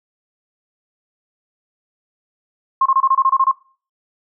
sine tone bursts, 1068 Hz, C6, 35 cents sharp, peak -10 dBFS, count 10, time 2.81-3.515 s, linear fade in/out 5 ms, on 48 ms, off 25 ms, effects noise-tail reverb RT60 0.4 s tail -20 dB re dry

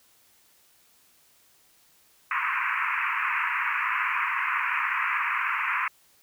pink band-pass noise, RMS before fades -27 dBFS, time 2.31-5.88 s, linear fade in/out 2 ms, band 970 to 2600 Hz, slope 96 dB/octave, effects white hiss -61 dBFS RMS until 6.22 s

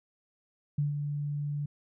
sine tone with ADSR envelope, 145.7 Hz, D3, 13 cents flat, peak -24 dBFS, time 0.78-1.66 s, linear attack 6 ms, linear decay 140 ms, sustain -6 dB, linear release 7 ms, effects none

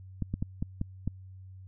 clicks, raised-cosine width 5 ms, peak -18 dBFS, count 6, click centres 0.223 / 0.34 / 0.425 / 0.625 / 0.814 / 1.076 s, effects added 94 Hz sine -45 dBFS peak until 1.67 s

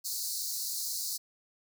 pink high-pass noise, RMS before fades -35 dBFS, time 0.04-1.18 s, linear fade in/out 20 ms, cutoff 4100 Hz, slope 96 dB/octave, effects none

